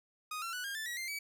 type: tone with pitch steps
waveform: sawtooth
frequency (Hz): 1244.5 / 1357.1 / 1480 / 1613.9 / 1760 / 1919.3 / 2093 / 2282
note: D#6 / E6 / F#6 / G6 / A6 / B6 / C7 / C#7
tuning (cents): 0 / +50 / 0 / +50 / 0 / -50 / 0 / +50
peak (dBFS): -34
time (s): 0.31-1.19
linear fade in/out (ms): 5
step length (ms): 110
effects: none